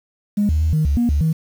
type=tone with pitch steps; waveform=sine; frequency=206 / 77.1 / 79 / 155.3 / 71.1 / 238.5 / 72.5 / 159.7 Hz; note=G#3 / D#2 / D#2 / D#3 / C#2 / A#3 / D2 / D#3; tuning=-14 / -15 / +27 / -3 / +45 / +40 / -22 / +45 cents; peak=-13 dBFS; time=0.37-1.33 s; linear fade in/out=10 ms; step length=120 ms; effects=tanh soft clip ceiling -10 dBFS + 7-bit